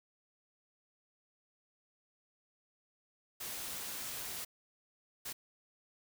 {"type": "noise bursts at uneven times", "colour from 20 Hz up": "white", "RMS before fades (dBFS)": -42, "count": 2, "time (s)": [[3.4, 4.45], [5.25, 5.33]], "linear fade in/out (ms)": 10, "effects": []}